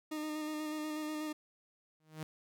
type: tone with vibrato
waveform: 40% pulse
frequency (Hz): 306.3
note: D#4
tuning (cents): -27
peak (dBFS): -36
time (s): 0.11-1.33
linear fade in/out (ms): 10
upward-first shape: square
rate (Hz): 8.2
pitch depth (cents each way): 16
type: tone with exponential growth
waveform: sawtooth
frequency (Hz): 156.4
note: D#3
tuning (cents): +9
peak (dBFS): -33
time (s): 2-2.23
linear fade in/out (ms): 0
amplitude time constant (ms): 50
effects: none